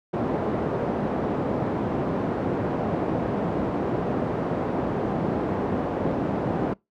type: band-pass noise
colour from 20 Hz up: pink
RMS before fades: -26 dBFS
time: 0.13-6.74 s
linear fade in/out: 10 ms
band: 160 to 690 Hz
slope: 12 dB/octave
effects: noise-tail reverb RT60 0.2 s tail -24 dB re dry